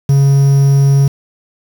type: tone with quantisation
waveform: triangle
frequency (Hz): 138.59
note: C#3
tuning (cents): 0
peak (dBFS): -4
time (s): 0.09-1.08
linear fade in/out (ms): 5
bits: 5
effects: none